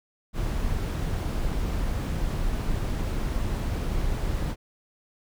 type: noise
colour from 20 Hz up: brown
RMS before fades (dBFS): -27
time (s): 0.33-4.56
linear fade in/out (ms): 50
effects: none